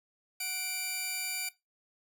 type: tone pair together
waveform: 10% pulse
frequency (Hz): 739.8 / 2350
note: F#5 / D7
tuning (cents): 0 / +1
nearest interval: octave + minor sixth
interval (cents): 2001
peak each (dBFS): -36 / -25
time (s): 0.4-1.49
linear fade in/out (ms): 5
effects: noise-tail reverb RT60 0.2 s tail -18 dB re dry

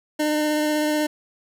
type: tone with vibrato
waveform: 25% pulse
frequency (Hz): 302.7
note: D#4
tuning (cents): -48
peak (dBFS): -16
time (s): 0.19-1.07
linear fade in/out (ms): 10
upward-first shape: triangle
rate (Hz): 16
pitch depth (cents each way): 14
effects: none

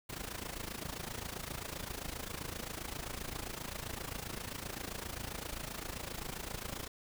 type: noise with amplitude modulation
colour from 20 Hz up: pink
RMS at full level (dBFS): -39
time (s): 0.09-6.88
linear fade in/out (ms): 10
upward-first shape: sine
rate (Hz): 27.6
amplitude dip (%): 80
effects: none

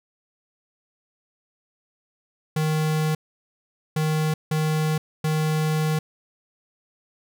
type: tone bursts at uneven times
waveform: square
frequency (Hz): 155.56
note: D#3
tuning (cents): 0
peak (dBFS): -21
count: 4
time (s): 2.56-3.15 / 3.96-4.34 / 4.51-4.98 / 5.24-5.99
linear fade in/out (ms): 5
effects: none

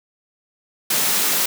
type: high-pass noise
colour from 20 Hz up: white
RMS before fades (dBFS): -19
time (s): 0.9-1.46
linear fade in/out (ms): 5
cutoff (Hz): 150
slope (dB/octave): 24
effects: none

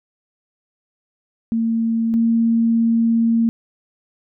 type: tone pair in turn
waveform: sine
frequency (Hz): 227.5 / 229.3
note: A#3 / A#3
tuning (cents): -42 / -28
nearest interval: unison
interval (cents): 14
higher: second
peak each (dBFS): -16 / -13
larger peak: second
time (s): 1.52-2.14 / 2.14-3.49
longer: second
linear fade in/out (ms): 0
effects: none

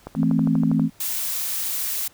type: click train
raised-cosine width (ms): 1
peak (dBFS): -18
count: 10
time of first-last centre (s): 0.07-0.796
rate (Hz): 12.4
type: chord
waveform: sine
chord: A minor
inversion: second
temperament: equal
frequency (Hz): 164.81 / 220 / 261.6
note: E3 / A3 / C4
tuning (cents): 0 / 0 / 0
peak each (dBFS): -21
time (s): 0.15-0.9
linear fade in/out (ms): 50
type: noise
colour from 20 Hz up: blue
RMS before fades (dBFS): -26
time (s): 1-2.08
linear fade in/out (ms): 5
effects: pink hiss -54 dBFS RMS until 2.13 s

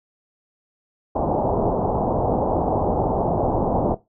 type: low-pass noise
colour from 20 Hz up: white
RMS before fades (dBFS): -21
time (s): 1.15-3.95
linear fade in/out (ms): 10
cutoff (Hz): 880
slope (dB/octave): 48
effects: noise-tail reverb RT60 0.2 s tail -17 dB re dry

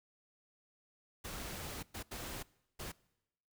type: noise bursts at uneven times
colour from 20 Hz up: pink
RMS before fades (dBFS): -44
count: 4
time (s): 1.24-1.83 / 1.94-2.03 / 2.11-2.43 / 2.79-2.92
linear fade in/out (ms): 10
effects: noise-tail reverb RT60 0.9 s tail -23 dB re dry

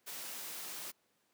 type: noise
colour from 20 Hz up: white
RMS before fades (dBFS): -44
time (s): 0.06-0.92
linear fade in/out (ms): 20
effects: pink hiss -75 dBFS RMS until 1.33 s + high-pass 200 Hz 12 dB/octave

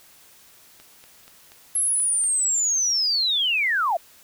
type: click train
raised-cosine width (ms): 0.2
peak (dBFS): -29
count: 7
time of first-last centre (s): 0.8-2.239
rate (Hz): 4.17
type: linear sweep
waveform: sine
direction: down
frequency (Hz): 11150 to 622.3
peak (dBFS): -19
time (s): 1.75-3.97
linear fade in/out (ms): 5
effects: white hiss -52 dBFS RMS until 4.23 s

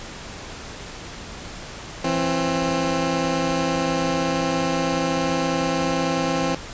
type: tone pair together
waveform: 15% pulse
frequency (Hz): 167.38 / 265.7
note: E3 / C4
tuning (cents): +27 / +27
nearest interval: minor sixth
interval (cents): 800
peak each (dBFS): -18 / -16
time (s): 2.04-6.55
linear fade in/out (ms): 5
effects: pink hiss -36 dBFS RMS until 6.73 s + resampled to 16000 Hz

